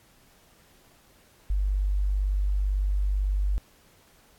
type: tone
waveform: sine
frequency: 49 Hz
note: G1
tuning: in tune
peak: -22 dBFS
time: 1.5-3.58 s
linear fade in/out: 0 ms
effects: pink hiss -59 dBFS RMS until 4.38 s + AAC 64 kbps